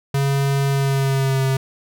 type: tone with pitch glide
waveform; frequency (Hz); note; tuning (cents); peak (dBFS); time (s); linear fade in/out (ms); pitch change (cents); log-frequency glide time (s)
square; 138.59 to 133.64; C#3 to C3; 0 to +37; -17; 0.14-1.57; 5; -63; 0.68-1.44
effects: none